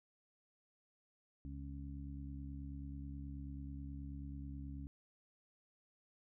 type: harmonic tone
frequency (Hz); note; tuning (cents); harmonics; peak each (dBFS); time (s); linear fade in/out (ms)
69.3; C#2; 0; 1 / 2 / 3 / 4; -46 / -50 / -57 / -51; 1.45-4.87; 0
effects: none